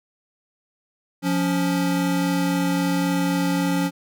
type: tone pair together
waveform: square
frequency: 176.23 / 280 Hz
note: F3 / C#4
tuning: +16 / +18 cents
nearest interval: minor sixth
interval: 802 cents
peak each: -23 dBFS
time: 1.22-3.91 s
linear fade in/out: 50 ms
effects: none